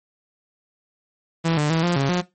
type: tone with pitch steps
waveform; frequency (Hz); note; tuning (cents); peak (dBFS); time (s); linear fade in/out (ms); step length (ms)
sawtooth; 165 / 149 / 162.9 / 174.6 / 137.5 / 178.7; E3 / D3 / E3 / F3 / C#3 / F3; +2 / +25 / -20 / 0 / -14 / +40; -14; 1.44-2.22; 20; 130
effects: noise-tail reverb RT60 0.2 s tail -18 dB re dry + MP3 32 kbps